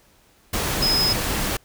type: tone in noise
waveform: sine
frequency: 5090 Hz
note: D#8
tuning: 39 cents sharp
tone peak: -18 dBFS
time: 0.82-1.13 s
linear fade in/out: 5 ms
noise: pink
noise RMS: -24 dBFS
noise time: 0.53-1.57 s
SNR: +3 dB
effects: pink hiss -57 dBFS RMS until 1.64 s